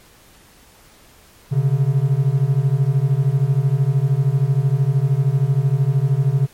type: beating tone pair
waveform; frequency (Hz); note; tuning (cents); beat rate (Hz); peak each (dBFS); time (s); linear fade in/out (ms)
triangle; 130.2 / 143.2; C3 / D3; -8 / -43; 13; -15; 1.51-6.47; 20
effects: pink hiss -49 dBFS RMS until 6.53 s + MP3 64 kbps